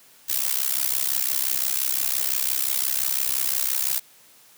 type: noise with amplitude modulation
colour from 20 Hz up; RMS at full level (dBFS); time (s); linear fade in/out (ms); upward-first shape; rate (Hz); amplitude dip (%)
blue; -20; 0.28-4; 20; sine; 65.8; 95
effects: white hiss -53 dBFS RMS until 4.57 s + high-pass 100 Hz 12 dB/octave